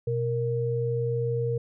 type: tone pair together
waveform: sine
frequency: 123.58 / 466.2 Hz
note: B2 / A#4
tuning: +2 / 0 cents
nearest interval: octave + major seventh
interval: 2298 cents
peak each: -27 dBFS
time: 0.07-1.58 s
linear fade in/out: 5 ms
effects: none